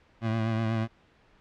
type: tone with vibrato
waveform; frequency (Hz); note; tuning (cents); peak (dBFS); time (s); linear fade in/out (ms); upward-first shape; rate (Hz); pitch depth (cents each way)
25% pulse; 112.1; A2; +33; -22; 0.21-0.88; 50; triangle; 8.1; 44
effects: pink hiss -61 dBFS RMS until 1.4 s + low-pass 3000 Hz 12 dB/octave